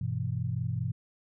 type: chord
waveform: sine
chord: E minor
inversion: first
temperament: just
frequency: 98.89 / 123.61 / 164.81 Hz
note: G2 / B2 / E3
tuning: +16 / +2 / 0 cents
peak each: -34 / -31 / -36 dBFS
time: 0.01-0.92 s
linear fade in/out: 5 ms
effects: none